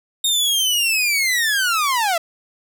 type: linear sweep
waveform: sawtooth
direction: down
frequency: 3714 to 643 Hz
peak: -13 dBFS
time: 0.24-2.18 s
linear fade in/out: 5 ms
effects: none